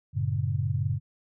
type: tone cluster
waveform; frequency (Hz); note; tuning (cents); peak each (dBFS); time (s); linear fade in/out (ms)
sine; 95.6 / 114.7 / 140.6; G2 / A#2 / C#3; -43 / -28 / +25; -29; 0.13-1; 50
effects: none